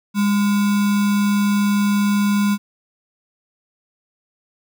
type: tone with sample-and-hold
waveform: sine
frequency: 203.6 Hz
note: G#3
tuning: 34 cents flat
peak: -14 dBFS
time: 0.14-2.58 s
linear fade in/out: 50 ms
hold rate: 1225 Hz
effects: none